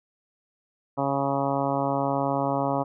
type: harmonic tone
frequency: 138.59 Hz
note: C#3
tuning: in tune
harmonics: 1 / 2 / 3 / 4 / 5 / 6 / 7 / 8 / 9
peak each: -32 / -29 / -35 / -29 / -30 / -31 / -32 / -35 / -38 dBFS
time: 0.97-2.84 s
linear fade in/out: 20 ms
effects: none